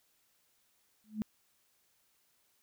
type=tone with exponential growth; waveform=sine; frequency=214.6 Hz; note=A3; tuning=43 cents flat; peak=-28 dBFS; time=1.04-1.22 s; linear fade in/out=0 ms; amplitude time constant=37 ms; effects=white hiss -73 dBFS RMS until 2.62 s